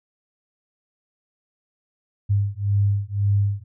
sine beating tone pair, 100 / 101.9 Hz, G2 / G#2, +35 / -32 cents, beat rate 1.9 Hz, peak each -21 dBFS, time 2.29-3.64 s, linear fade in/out 20 ms, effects none

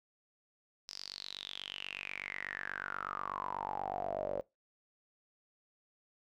sawtooth tone with band-pass filter sweep, 48.21 Hz, G1, 28 cents flat, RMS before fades -41 dBFS, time 0.88-4.41 s, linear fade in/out 0 ms, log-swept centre 5200 to 550 Hz, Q 9.6, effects noise-tail reverb RT60 0.2 s tail -21 dB re dry

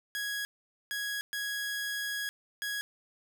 sawtooth tone bursts at uneven times, 1661.2 Hz, G#6, in tune, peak -29 dBFS, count 4, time 0.15-0.45 / 0.91-1.21 / 1.33-2.29 / 2.62-2.81 s, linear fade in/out 0 ms, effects none

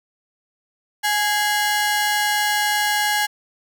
sawtooth ring-modulated tone, 1244.5 Hz, D#6, in tune, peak -11 dBFS, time 1.03-3.27 s, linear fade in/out 20 ms, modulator 406 Hz, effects none

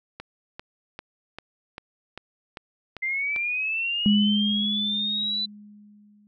click train, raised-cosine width 0.3 ms, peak -20 dBFS, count 9, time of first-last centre 0.2-3.362 s, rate 2.53 Hz
sine linear sweep, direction up, 2069 to 4011 Hz, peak -24 dBFS, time 3.02-5.46 s, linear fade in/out 10 ms
sine tone with exponential decay, 207.7 Hz, G#3, in tune, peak -15 dBFS, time 4.06-6.27 s, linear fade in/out 0 ms, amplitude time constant 480 ms
effects none

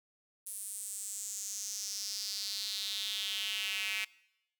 square tone with high-pass filter sweep, 101.1 Hz, G#2, 46 cents flat, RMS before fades -38 dBFS, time 0.46-4.05 s, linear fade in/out 10 ms, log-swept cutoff 10000 to 2400 Hz, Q 4.3, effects noise-tail reverb RT60 0.9 s tail -23 dB re dry

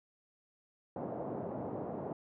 white band-pass noise, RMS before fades -40 dBFS, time 0.96-2.13 s, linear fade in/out 2 ms, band 110 to 710 Hz, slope 24 dB/octave, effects none

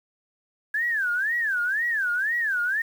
sine tone with vibrato, 1650 Hz, G#6, 12 cents flat, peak -22 dBFS, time 0.74-2.82 s, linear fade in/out 5 ms, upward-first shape sine, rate 2 Hz, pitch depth 260 cents each way, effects 8-bit

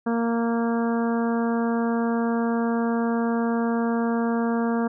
harmonic tone, 232 Hz, A#3, 8 cents flat, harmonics 1 / 2 / 3 / 4 / 5 / 6 / 7, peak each -22 / -28 / -32 / -34 / -36 / -38 / -39 dBFS, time 0.06-4.88 s, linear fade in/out 10 ms, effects none

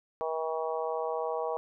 harmonic tone, 160.2 Hz, E3, 49 cents flat, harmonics 3 / 4 / 5 / 6 / 7, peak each -33 / -35 / -37 / -39 / -40 dBFS, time 0.21-1.57 s, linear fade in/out 0 ms, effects none

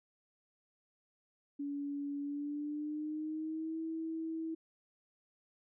sine tone with pitch glide, 284.8 to 323.4 Hz, C#4 to E4, +47 to -33 cents, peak -36 dBFS, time 1.59-4.55 s, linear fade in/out 10 ms, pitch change +220 cents, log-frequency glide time 2.21-3.79 s, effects none

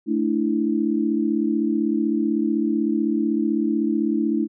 sine chord, A suspended fourth, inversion none, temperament equal, 220 / 293.7 / 329.6 Hz, A3 / D4 / E4, 0 / 0 / 0 cents, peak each -23 dBFS, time 0.06-4.48 s, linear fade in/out 50 ms, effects none

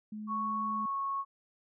sine tone, 213 Hz, G#3, 44 cents sharp, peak -38 dBFS, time 0.12-0.86 s, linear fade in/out 5 ms
sine tone with pitch glide, 1108 to 1101 Hz, C#6 to C#6, -1 to -12 cents, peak -31 dBFS, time 0.27-1.25 s, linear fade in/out 50 ms, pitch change -11 cents, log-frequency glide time 0.69-0.96 s
effects none

